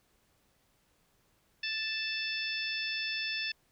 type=harmonic tone with a mistuned harmonic; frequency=880 Hz; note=A5; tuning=in tune; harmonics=2 / 3 / 4 / 5 / 6; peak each=-39 / -36 / -39 / -44 / -39 dBFS; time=1.63-3.52 s; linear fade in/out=5 ms; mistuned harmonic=5; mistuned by=+25 cents; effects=pink hiss -71 dBFS RMS until 3.71 s